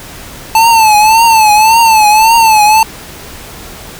square tone with vibrato, 880 Hz, A5, in tune, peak -4 dBFS, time 0.55-2.83 s, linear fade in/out 2 ms, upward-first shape triangle, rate 1.8 Hz, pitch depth 99 cents each way, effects pink hiss -29 dBFS RMS until 3.99 s

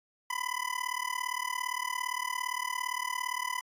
25% pulse tone with amplitude modulation, 1000 Hz, B5, 21 cents sharp, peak -24 dBFS, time 0.3-3.61 s, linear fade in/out 5 ms, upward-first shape sine, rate 37.5 Hz, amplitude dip 95%, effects AAC 64 kbps

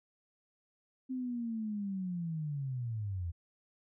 sine linear sweep, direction down, 261.6 to 81.5 Hz, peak -34 dBFS, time 1.09-3.32 s, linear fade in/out 20 ms, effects none

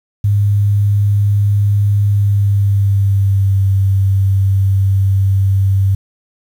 sine tone with pitch glide, 101.9 to 97.19 Hz, G#2 to G2, -32 to -14 cents, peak -9 dBFS, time 0.24-5.95 s, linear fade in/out 5 ms, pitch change -82 cents, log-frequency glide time 2.05-3.65 s, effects 7-bit

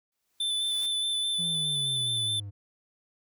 white noise with exponential growth, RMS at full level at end -45 dBFS, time 0.12-0.86 s, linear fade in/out 1 ms, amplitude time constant 160 ms
square tone with vibrato, 3520 Hz, A7, in tune, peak -27 dBFS, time 0.4-2.4 s, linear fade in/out 5 ms, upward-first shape square, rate 4.8 Hz, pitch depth 14 cents each way
triangle exponential sweep, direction down, 174.7 to 98 Hz, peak -34 dBFS, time 1.38-2.51 s, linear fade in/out 20 ms
effects none

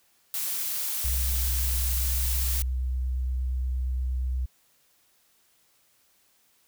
blue noise, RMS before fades -30 dBFS, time 0.34-2.62 s, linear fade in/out 0 ms
sine tone with vibrato, 63.5 Hz, B1, 49 cents sharp, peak -25 dBFS, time 1.04-4.46 s, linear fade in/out 10 ms, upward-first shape triangle, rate 8.5 Hz, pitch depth 15 cents each way
effects white hiss -65 dBFS RMS until 6.67 s

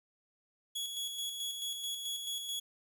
sawtooth tone with tremolo, 3358 Hz, G#7, 18 cents sharp, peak -32 dBFS, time 0.75-2.6 s, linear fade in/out 10 ms, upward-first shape square, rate 4.6 Hz, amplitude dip 40%, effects 11-bit

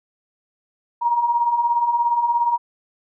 sine beating tone pair, 932.3 / 949.3 Hz, A#5 / A#5, 0 / +31 cents, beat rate 17 Hz, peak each -24 / -17 dBFS, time 1.01-2.58 s, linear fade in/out 20 ms, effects none

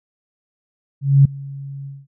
sine tone with ADSR envelope, 138.59 Hz, C#3, in tune, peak -5 dBFS, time 1.01-2.07 s, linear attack 240 ms, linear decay 6 ms, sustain -23 dB, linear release 210 ms, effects none

